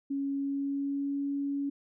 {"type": "tone with pitch glide", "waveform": "sine", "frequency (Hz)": [277.3, 281], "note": ["C#4", "C#4"], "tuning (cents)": [1, 24], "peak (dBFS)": -29, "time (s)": [0.1, 1.7], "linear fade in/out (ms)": 10, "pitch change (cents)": 23, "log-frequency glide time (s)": [0.33, 1.22], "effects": []}